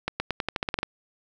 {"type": "accelerating click train", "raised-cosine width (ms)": 0.3, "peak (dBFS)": -10, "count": 11, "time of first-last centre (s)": [0.08, 0.831], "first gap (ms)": 120, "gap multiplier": 0.89, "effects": []}